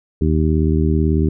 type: harmonic tone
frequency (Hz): 78.2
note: D#2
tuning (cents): +9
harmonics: 1 / 2 / 3 / 4 / 5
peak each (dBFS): -16 / -19 / -21 / -22 / -23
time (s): 0.21-1.29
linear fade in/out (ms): 5
effects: none